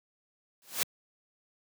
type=noise with exponential growth; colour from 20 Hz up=white; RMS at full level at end=-25 dBFS; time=0.62-0.83 s; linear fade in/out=0 ms; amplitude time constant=44 ms; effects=high-pass 150 Hz 12 dB/octave